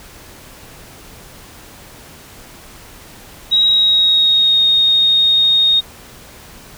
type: tone with pitch glide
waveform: sine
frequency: 3821 to 3714 Hz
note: A#7 to A#7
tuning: +42 to -7 cents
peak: -9 dBFS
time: 3.51-5.81 s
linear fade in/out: 20 ms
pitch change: -49 cents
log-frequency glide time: 3.67-4.61 s
effects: pink hiss -39 dBFS RMS until 6.77 s